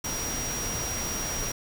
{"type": "tone in noise", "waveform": "sine", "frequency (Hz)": 5710, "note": "F8", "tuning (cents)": 37, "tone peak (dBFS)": -32, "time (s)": [0.04, 1.52], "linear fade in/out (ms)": 5, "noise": "pink", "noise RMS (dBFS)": -33, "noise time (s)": [0.04, 1.52], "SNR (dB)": -2, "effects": []}